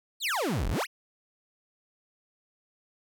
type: exponential two-way sweep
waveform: 35% pulse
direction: down then up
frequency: 4637 to 34.77 to 3198 Hz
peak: -25 dBFS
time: 0.2-0.87 s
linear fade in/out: 50 ms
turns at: 0.69 s
effects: none